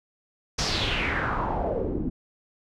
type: noise with low-pass filter sweep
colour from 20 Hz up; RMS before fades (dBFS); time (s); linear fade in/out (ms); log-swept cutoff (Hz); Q
pink; -27; 0.58-2.1; 10; 6000 to 260; 4
effects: none